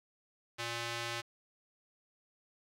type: tone with band-pass filter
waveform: square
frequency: 117.6 Hz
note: A#2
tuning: 16 cents sharp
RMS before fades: -39 dBFS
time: 0.58-1.22 s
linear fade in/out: 20 ms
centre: 3100 Hz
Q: 0.68
effects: none